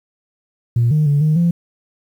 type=tone with pitch steps; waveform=sine; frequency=118.3 / 152.7 / 144.1 / 154.4 / 171.1 Hz; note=A#2 / D#3 / D3 / D#3 / F3; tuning=+26 / -32 / -33 / -13 / -35 cents; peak=-10 dBFS; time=0.76-1.51 s; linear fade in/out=5 ms; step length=150 ms; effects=tanh soft clip ceiling -8 dBFS + 8-bit